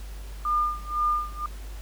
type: tone with tremolo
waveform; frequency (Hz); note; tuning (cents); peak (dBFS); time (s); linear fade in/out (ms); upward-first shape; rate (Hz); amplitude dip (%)
sine; 1207; D6; +47; -20; 0.45-1.46; 2; sine; 2; 95
effects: added 50 Hz sine -35 dBFS peak until 1.81 s + pink hiss -49 dBFS RMS until 1.81 s